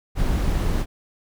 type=noise; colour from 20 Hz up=brown; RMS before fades=-21 dBFS; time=0.15-0.86 s; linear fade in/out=50 ms; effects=none